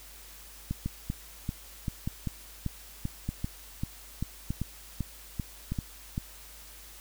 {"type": "two click trains", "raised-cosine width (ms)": 5, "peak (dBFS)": [-18, -18], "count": [15, 5], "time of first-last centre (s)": [[0.71, 6.179], [0.86, 5.72]], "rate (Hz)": [2.56, 0.823], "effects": ["added 50 Hz sine -52 dBFS peak until 7 s", "white hiss -50 dBFS RMS until 7 s"]}